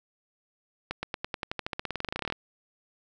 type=accelerating click train; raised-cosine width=0.3 ms; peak=-15 dBFS; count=25; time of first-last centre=0.91-2.324 s; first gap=120 ms; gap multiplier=0.93; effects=none